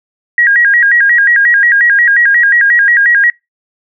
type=tone with vibrato; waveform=sine; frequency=1760 Hz; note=A6; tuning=in tune; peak=-5 dBFS; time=0.38-3.3 s; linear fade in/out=2 ms; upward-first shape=square; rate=5.6 Hz; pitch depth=140 cents each way; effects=noise-tail reverb RT60 0.2 s tail -25 dB re dry